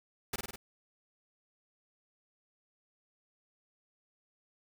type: noise with echo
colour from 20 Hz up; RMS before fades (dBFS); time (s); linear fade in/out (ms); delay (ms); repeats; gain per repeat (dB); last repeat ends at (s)
pink; -35; 0.33-0.36; 5; 50; 4; -3; 0.56
effects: none